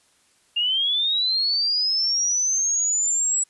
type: linear sweep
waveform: sine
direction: up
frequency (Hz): 2794 to 7820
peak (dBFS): -19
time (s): 0.56-3.44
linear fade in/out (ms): 10
effects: white hiss -61 dBFS RMS until 3.49 s + resampled to 24000 Hz